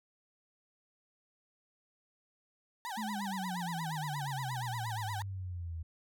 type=tone with vibrato; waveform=35% pulse; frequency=865 Hz; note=A5; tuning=30 cents flat; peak=-36 dBFS; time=2.85-5.22 s; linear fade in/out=0 ms; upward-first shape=sine; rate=8.5 Hz; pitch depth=250 cents each way
type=exponential sweep; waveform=sine; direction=down; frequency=220 to 80.2 Hz; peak=-37 dBFS; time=2.97-5.83 s; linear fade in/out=10 ms
effects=none